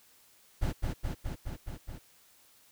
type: noise with echo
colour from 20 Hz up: brown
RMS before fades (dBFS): -29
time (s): 0.61-0.73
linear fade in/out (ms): 20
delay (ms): 210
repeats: 6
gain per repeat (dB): -2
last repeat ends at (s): 1.99
effects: white hiss -62 dBFS RMS until 2.71 s